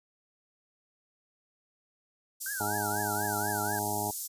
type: high-pass noise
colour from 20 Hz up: white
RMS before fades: -35 dBFS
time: 2.4-4.28 s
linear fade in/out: 20 ms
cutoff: 5700 Hz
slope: 24 dB/octave
type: tone with vibrato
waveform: triangle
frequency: 1510 Hz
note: F#6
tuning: 35 cents sharp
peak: -34 dBFS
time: 2.46-3.79 s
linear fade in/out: 2 ms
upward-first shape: triangle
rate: 4.1 Hz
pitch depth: 220 cents each way
type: harmonic tone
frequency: 104.1 Hz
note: G#2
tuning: 5 cents sharp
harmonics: 1 / 2 / 3 / 4 / 6 / 7 / 8 / 9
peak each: -39 / -41 / -41 / -40 / -42 / -38 / -34 / -41 dBFS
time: 2.6-4.11 s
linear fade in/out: 5 ms
effects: resampled to 32000 Hz